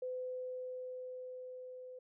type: tone with level ramp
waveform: sine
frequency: 507 Hz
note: B4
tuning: 45 cents sharp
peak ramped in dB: -37 to -47 dBFS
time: 0.02-1.99 s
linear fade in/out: 5 ms
effects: none